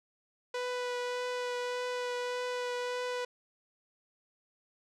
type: tone with vibrato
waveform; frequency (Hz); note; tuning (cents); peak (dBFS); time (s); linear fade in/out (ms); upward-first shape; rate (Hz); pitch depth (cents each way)
sawtooth; 493.9; B4; 0; -29; 0.54-3.25; 5; triangle; 1.7; 12
effects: low-pass 6000 Hz 12 dB/octave